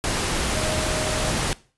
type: tone in noise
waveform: sine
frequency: 622.3 Hz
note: D#5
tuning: in tune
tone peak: -29 dBFS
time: 0.55-1.31 s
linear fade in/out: 0 ms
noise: pink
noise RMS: -24 dBFS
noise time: 0.04-1.53 s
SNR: -8 dB
effects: noise-tail reverb RT60 0.4 s tail -20 dB re dry + resampled to 24000 Hz